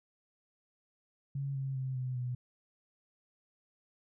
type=tone with pitch steps; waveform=sine; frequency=138.59 / 134.88 / 131.27 / 127.75 / 124.33 Hz; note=C#3 / C#3 / C3 / C3 / B2; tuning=0 / -47 / +6 / -41 / +12 cents; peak=-33 dBFS; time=1.35-2.35 s; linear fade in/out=5 ms; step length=200 ms; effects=none